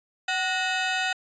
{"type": "ring-modulated tone", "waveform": "20% pulse", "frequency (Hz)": 1108.7, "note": "C#6", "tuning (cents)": 0, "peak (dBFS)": -16, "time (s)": [0.28, 1.13], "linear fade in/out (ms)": 5, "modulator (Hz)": 355, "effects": ["resampled to 16000 Hz"]}